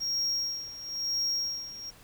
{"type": "tone with tremolo", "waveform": "triangle", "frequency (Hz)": 5588, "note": "F8", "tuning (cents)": 0, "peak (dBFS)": -25, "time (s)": [0, 1.91], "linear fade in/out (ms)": 20, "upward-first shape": "sine", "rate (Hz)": 1, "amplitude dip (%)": 80, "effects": ["pink hiss -55 dBFS RMS until 2.03 s"]}